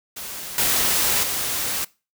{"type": "noise with level steps", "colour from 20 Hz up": "white", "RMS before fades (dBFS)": [-33, -20, -25], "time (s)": [0.16, 1.85], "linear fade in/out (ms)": 10, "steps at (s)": [0.58, 1.23], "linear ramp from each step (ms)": 2, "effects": ["noise-tail reverb RT60 0.3 s tail -22 dB re dry"]}